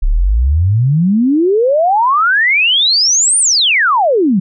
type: exponential two-way sweep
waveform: sine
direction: up then down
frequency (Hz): 31.64 to 9397 to 174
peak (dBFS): -8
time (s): 0.02-4.4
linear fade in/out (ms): 10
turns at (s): 3.39
effects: none